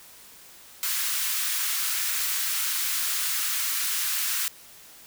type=high-pass noise; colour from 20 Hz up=white; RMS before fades=-27 dBFS; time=0.83-4.48 s; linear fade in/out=0 ms; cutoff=1200 Hz; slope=24 dB/octave; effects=white hiss -49 dBFS RMS until 5.06 s